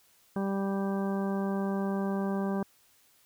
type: harmonic tone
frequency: 196 Hz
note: G3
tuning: in tune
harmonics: 1 / 2 / 3 / 4 / 5 / 6 / 8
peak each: -29 / -35 / -39 / -41 / -43 / -45 / -47 dBFS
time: 0.36-2.63 s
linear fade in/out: 2 ms
effects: white hiss -64 dBFS RMS until 3.25 s